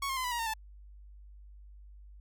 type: tone with pitch steps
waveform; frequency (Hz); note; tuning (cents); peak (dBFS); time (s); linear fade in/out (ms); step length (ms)
sawtooth; 1108.7 / 1066.6 / 1026.1 / 987.2 / 949.7 / 913.6 / 879; C#6 / C6 / C6 / B5 / A#5 / A#5 / A5; 0 / +33 / -34 / -1 / +32 / -35 / -2; -28; 0.02-0.538; 5; 74
effects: added 50 Hz sine -49 dBFS peak until 2.2 s